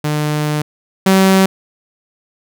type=tone pair in turn; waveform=sawtooth; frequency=150.4 / 191.1 Hz; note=D3 / G3; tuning=+42 / -44 cents; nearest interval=major third; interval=414 cents; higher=second; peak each=-11 / -4 dBFS; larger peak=second; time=0.04-0.62 / 1.06-1.46 s; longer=first; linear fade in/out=5 ms; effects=none